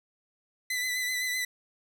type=tone with vibrato; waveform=sawtooth; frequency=2002 Hz; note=B6; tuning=23 cents sharp; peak=-25 dBFS; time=0.7-1.45 s; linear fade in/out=5 ms; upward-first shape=sine; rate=7.8 Hz; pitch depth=29 cents each way; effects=none